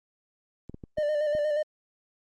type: clicks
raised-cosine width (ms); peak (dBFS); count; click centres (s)
3; -27; 5; 0.696 / 0.744 / 0.838 / 0.984 / 1.351
type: tone with vibrato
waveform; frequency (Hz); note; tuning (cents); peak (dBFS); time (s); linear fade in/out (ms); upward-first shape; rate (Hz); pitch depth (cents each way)
triangle; 599; D5; +34; -22; 0.97-1.63; 10; square; 8.4; 33
effects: Opus 32 kbps